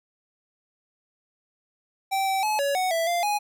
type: tone with pitch steps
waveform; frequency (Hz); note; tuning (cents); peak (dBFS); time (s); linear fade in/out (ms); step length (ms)
square; 776 / 771 / 855 / 563 / 742 / 662 / 694 / 830; G5 / G5 / A5 / C#5 / F#5 / E5 / F5 / G#5; -18 / -29 / -50 / +27 / +5 / +7 / -11 / -1; -23; 2.11-3.39; 20; 160
effects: none